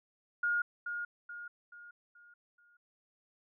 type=tone with echo; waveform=sine; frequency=1426 Hz; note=F6; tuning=36 cents sharp; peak=-28 dBFS; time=0.43-0.62 s; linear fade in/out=5 ms; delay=430 ms; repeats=5; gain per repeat=-7 dB; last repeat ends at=2.77 s; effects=none